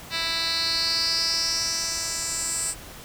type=tone with band-pass filter sweep; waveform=10% pulse; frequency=329.7 Hz; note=E4; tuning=in tune; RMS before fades=-26 dBFS; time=0.1-2.75 s; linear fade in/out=50 ms; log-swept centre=3500 to 8200 Hz; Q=5.3; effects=pink hiss -42 dBFS RMS until 3.04 s